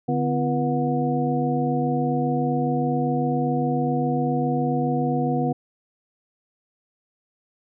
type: tone cluster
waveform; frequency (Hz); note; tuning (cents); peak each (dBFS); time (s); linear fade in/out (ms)
sine; 148 / 253 / 340.3 / 483.8 / 729; D3 / B3 / F4 / B4 / F#5; +14 / +42 / -45 / -36 / -26; -25 / -24 / -31 / -28 / -27; 0.08-5.53; 10
effects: none